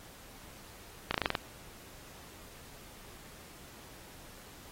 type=slowing click train; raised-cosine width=0.3 ms; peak=-12 dBFS; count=7; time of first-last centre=1.11-1.352 s; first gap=33 ms; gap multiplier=1.08; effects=pink hiss -53 dBFS RMS until 4.71 s + AAC 48 kbps